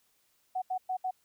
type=tone bursts at uneven times; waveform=sine; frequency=744 Hz; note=F#5; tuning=9 cents sharp; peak=-29 dBFS; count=4; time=0.55-0.62 / 0.7-0.78 / 0.89-0.97 / 1.04-1.11 s; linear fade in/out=10 ms; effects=white hiss -71 dBFS RMS until 1.24 s